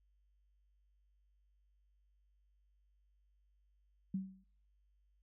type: tone with exponential decay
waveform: sine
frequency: 190.6 Hz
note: G3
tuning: 48 cents flat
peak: -32 dBFS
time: 4.14-4.44 s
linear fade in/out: 5 ms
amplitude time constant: 64 ms
effects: noise-tail reverb RT60 0.6 s tail -23 dB re dry + added 50 Hz sine -70 dBFS peak until 5.22 s